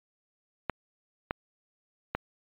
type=clicks; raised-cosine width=0.5 ms; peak=-13 dBFS; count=3; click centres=0.697 / 1.309 / 2.15 s; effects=resampled to 8000 Hz